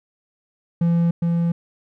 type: tone with echo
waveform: triangle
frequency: 169.6 Hz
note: E3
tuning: 50 cents sharp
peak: -13 dBFS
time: 0.81-1.11 s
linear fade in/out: 5 ms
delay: 410 ms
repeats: 1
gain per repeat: -2 dB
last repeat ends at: 1.52 s
effects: none